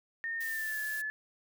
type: tone with pitch glide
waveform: sine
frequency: 1829 to 1726.3 Hz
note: A#6 to A6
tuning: -33 to -33 cents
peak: -33 dBFS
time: 0.24-1.1 s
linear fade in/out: 0 ms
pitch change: -100 cents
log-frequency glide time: 0.42-0.78 s
type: noise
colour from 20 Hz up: blue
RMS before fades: -44 dBFS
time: 0.4-1.02 s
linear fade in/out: 10 ms
effects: none